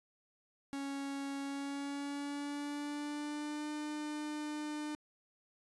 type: tone with pitch glide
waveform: 45% pulse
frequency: 277.2 to 300.5 Hz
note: C#4 to D4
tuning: 0 to +40 cents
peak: -38 dBFS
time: 0.73-4.95 s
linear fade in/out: 0 ms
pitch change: +140 cents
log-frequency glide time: 1.41-3.72 s
effects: resampled to 24000 Hz